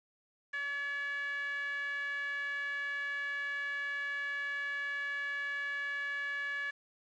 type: tone with band-pass filter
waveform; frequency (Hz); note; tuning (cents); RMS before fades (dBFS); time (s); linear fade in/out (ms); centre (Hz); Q
10% pulse; 569; C#5; +45; -37; 0.53-6.71; 10; 1800; 7.4
effects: resampled to 16000 Hz + 10-bit